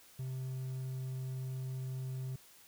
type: tone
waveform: triangle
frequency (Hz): 130.1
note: C3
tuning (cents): -9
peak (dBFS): -35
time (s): 0.19-2.36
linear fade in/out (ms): 5
effects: white hiss -60 dBFS RMS until 2.67 s